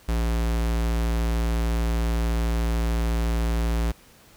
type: tone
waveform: square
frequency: 57.1 Hz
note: A#1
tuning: 35 cents flat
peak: -22 dBFS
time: 0.08-3.92 s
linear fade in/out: 10 ms
effects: pink hiss -53 dBFS RMS until 4.36 s